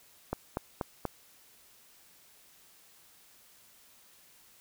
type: click train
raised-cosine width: 1 ms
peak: -17 dBFS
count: 4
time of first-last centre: 0.33-1.053 s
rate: 4.15 Hz
effects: white hiss -60 dBFS RMS until 4.6 s